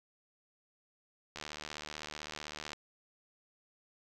click train, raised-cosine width 0.2 ms, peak -24 dBFS, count 105, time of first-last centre 1.36-2.732 s, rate 75.8 Hz, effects none

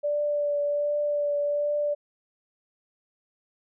sine tone with vibrato, 584 Hz, D5, 10 cents flat, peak -23 dBFS, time 0.03-1.95 s, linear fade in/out 20 ms, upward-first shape triangle, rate 1.3 Hz, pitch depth 17 cents each way, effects none

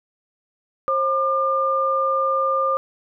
sine tone pair together, 534.5 / 1200 Hz, C5 / D6, +37 / +37 cents, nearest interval octave + major second, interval 1400 cents, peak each -22 / -19 dBFS, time 0.88-2.77 s, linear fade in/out 0 ms, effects none

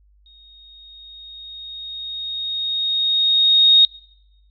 sine tone with exponential growth, 3729 Hz, A#7, in tune, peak -7 dBFS, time 0.26-3.85 s, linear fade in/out 1 ms, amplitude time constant 780 ms, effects noise-tail reverb RT60 1.0 s tail -26 dB re dry + added 50 Hz sine -52 dBFS peak until 4.5 s

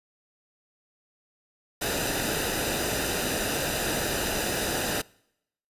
pink noise with comb filter, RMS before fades -28 dBFS, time 1.81-5.02 s, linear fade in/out 10 ms, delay 0.91 ms, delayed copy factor -0.6, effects noise-tail reverb RT60 0.8 s tail -25 dB re dry + resampled to 32000 Hz

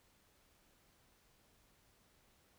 silence, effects pink hiss -71 dBFS RMS until 2.58 s

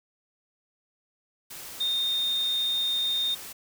sine tone in noise, 3660 Hz, A#7, 32 cents flat, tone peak -24 dBFS, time 1.8-3.35 s, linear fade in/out 10 ms, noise white, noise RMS -41 dBFS, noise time 1.5-3.53 s, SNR +14 dB, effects none

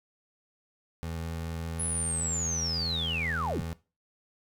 25% pulse tone with vibrato, 82.3 Hz, E2, 2 cents flat, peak -30 dBFS, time 1.03-3.73 s, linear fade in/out 0 ms, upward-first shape triangle, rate 10 Hz, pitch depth 8 cents each way
sine linear sweep, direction down, 10420 to 31 Hz, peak -29 dBFS, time 1.79-3.62 s, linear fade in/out 10 ms
effects noise-tail reverb RT60 0.3 s tail -18 dB re dry

